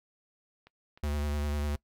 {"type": "clicks", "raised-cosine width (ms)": 0.3, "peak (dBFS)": -37, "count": 2, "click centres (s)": [0.67, 0.975]}
{"type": "tone with vibrato", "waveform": "square", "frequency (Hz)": 73.42, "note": "D2", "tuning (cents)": 0, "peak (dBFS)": -30, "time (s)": [1.03, 1.76], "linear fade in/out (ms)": 5, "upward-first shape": "sine", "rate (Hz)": 10, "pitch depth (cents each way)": 25}
{"effects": ["noise-tail reverb RT60 0.1 s tail -22 dB re dry"]}